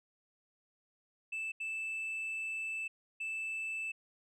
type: tone bursts at uneven times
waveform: sine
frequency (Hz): 2637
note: E7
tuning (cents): 0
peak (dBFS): -33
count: 3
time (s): 1.32-1.52 / 1.6-2.88 / 3.2-3.92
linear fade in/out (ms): 10
effects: tanh soft clip ceiling -35 dBFS